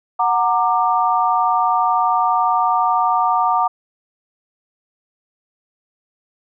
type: tone cluster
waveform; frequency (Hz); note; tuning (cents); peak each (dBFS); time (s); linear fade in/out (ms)
sine; 737 / 925 / 1187; F#5 / A#5 / D6; -7 / -14 / +18; -18; 0.19-3.68; 10
effects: none